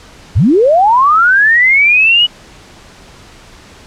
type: linear sweep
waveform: sine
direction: up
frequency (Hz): 61 to 2960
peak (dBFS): -5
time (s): 0.35-2.27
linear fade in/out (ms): 20
effects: pink hiss -38 dBFS RMS until 3.86 s + low-pass 7000 Hz 12 dB/octave